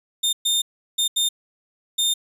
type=tone bursts at uneven times; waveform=sawtooth; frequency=3631 Hz; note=A#7; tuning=46 cents flat; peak=-15 dBFS; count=5; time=0.23-0.33 / 0.45-0.62 / 0.98-1.08 / 1.16-1.29 / 1.98-2.14 s; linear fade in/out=10 ms; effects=resampled to 32000 Hz